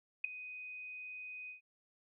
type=tone with ADSR envelope; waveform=sine; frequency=2499 Hz; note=D#7; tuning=7 cents sharp; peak=-27 dBFS; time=0.24-1.61 s; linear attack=6 ms; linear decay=5 ms; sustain=-17 dB; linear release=120 ms; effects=none